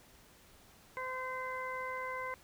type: harmonic tone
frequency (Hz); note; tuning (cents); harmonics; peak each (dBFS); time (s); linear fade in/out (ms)
514; C5; -31; 1 / 2 / 3 / 4; -43 / -40 / -46 / -43; 0.97-2.34; 0
effects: pink hiss -61 dBFS RMS until 2.43 s